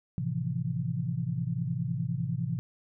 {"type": "chord", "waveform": "sine", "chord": "F major seventh", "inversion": "first", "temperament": "equal", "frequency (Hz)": [110, 130.81, 164.81, 174.61], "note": ["A2", "C3", "E3", "F3"], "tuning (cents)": [0, 0, 0, 0], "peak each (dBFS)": [-36, -32, -33, -37], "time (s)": [0.18, 2.59], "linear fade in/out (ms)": 0, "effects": []}